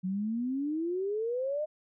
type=exponential sweep; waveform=sine; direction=up; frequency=180.7 to 622.3 Hz; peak=-29 dBFS; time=0.03-1.66 s; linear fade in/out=20 ms; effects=none